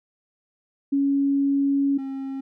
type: tone pair in turn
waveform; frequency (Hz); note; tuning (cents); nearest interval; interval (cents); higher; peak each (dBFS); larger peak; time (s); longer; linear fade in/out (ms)
sine / triangle; 278.4 / 269.7; C#4 / C#4; +8 / -47; minor second; 55; first; -18 / -26; first; 0.92-1.98 / 1.98-2.41; first; 10
effects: none